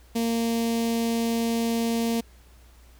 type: tone with notch filter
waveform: sawtooth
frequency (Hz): 230.6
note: A#3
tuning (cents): -19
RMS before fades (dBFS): -25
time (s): 0.15-2.21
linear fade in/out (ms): 10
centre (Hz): 1400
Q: 0.75
effects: added 60 Hz sine -50 dBFS peak until 2.99 s + pink hiss -58 dBFS RMS until 2.99 s